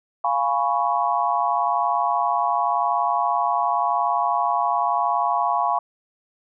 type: chord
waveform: sine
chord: C# dominant seventh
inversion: first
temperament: equal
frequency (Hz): 698.5 / 830.6 / 987.8 / 1108.7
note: E#5 / G#5 / B5 / C#6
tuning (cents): 0 / 0 / 0 / 0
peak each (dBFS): -24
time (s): 0.24-5.79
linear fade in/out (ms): 5
effects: none